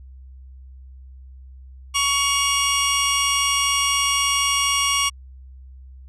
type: tone pair together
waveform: 20% pulse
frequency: 1119 / 2838 Hz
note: C#6 / F7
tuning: +16 / +27 cents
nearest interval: octave + major third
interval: 1611 cents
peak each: -16 dBFS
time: 1.94-5.1 s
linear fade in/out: 20 ms
effects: added 65 Hz sine -39 dBFS peak until 6.08 s + resampled to 24000 Hz